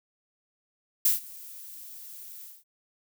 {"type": "noise with ADSR envelope", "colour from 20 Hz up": "violet", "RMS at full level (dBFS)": -20, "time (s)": [1.05, 2.64], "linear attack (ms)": 6, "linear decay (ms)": 140, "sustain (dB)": -24, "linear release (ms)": 200, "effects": []}